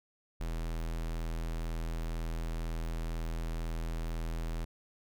square tone, 41.02 Hz, E1, 8 cents flat, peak -34 dBFS, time 0.4-4.65 s, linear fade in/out 10 ms, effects none

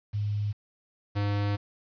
sine / square tone pair in turn, 103.83 / 102.05 Hz, G#2 / G#2, 0 / -30 cents, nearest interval unison, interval 30 cents, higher first, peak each -26 dBFS, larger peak neither, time 0.13-0.53 / 1.15-1.57 s, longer second, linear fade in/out 20 ms, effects resampled to 11025 Hz + 9-bit

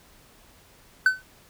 triangle tone with exponential decay, 1518 Hz, F#6, 44 cents sharp, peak -10 dBFS, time 1.06-1.22 s, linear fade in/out 2 ms, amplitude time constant 34 ms, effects pink hiss -55 dBFS RMS until 1.49 s

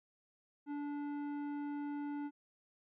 triangle tone with tanh clipping, 290 Hz, D4, 22 cents flat, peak -40 dBFS, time 0.66-2.31 s, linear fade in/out 50 ms, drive 16 dB, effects none

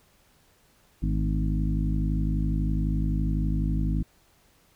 harmonic tone with a mistuned harmonic, 51.91 Hz, G#1, in tune, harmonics 1 / 2 / 3 / 4 / 5 / 6, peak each -25 / -33 / -29 / -34 / -34 / -37 dBFS, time 1.02-4.03 s, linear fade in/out 10 ms, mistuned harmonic 4, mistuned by +53 cents, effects pink hiss -62 dBFS RMS until 4.75 s

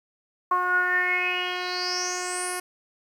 10% pulse tone with low-pass filter sweep, 361.4 Hz, F#4, 41 cents flat, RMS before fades -26 dBFS, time 0.51-2.6 s, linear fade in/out 5 ms, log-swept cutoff 1100 to 11000 Hz, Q 9.1, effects 9-bit

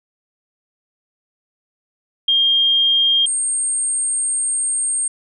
sine tone pair in turn, 3215 / 8583 Hz, G7 / C9, +43 / +43 cents, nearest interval octave + perfect fourth, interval 1700 cents, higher second, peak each -12 / -17 dBFS, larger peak first, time 2.28-3.26 / 3.26-5.08 s, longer second, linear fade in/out 5 ms, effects none

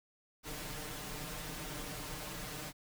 pink noise with comb filter, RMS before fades -43 dBFS, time 0.43-2.73 s, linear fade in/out 50 ms, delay 6.6 ms, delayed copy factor +1, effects none

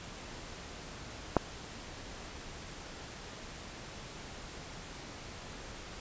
clicks, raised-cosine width 1 ms, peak -9 / -24 dBFS, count 2, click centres 1.367 / 1.37 s, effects pink hiss -46 dBFS RMS until 6 s + resampled to 16000 Hz

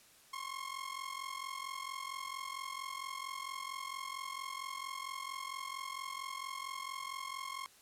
sawtooth ring-modulated tone, 1076 Hz, C6, 48 cents sharp, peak -34 dBFS, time 0.33-7.66 s, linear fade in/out 0 ms, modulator 22.2 Hz, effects white hiss -62 dBFS RMS until 7.81 s + low-pass 12000 Hz 12 dB/octave

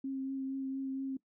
sine tone with vibrato, 267.9 Hz, C4, 41 cents sharp, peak -34 dBFS, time 0.04-1.17 s, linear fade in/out 5 ms, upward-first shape triangle, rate 4.3 Hz, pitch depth 16 cents each way, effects noise-tail reverb RT60 0.1 s tail -20 dB re dry

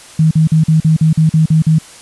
sine tone bursts, 158.4 Hz, D#3, 31 cents sharp, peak -6 dBFS, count 10, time 0.19-1.786 s, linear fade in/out 5 ms, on 120 ms, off 44 ms, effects white hiss -37 dBFS RMS until 2.01 s + resampled to 24000 Hz

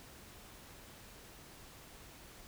silence, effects pink hiss -55 dBFS RMS until 2.47 s

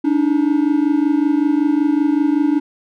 triangle tone pair together, 287.5 / 312.8 Hz, D4 / D#4, -37 / +9 cents, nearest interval minor second, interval 146 cents, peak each -13 / -15 dBFS, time 0.04-2.6 s, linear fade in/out 10 ms, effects none

